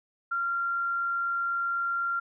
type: tone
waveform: sine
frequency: 1382 Hz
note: F6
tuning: 19 cents flat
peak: -26 dBFS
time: 0.31-2.2 s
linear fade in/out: 10 ms
effects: none